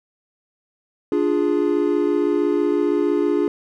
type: chord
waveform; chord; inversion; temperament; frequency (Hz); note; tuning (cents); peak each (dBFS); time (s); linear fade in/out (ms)
triangle; D diminished; none; equal; 293.7 / 349.2 / 415.3; D4 / F4 / Ab4; 0 / 0 / 0; -19 / -19 / -19; 1.12-3.48; 2
effects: none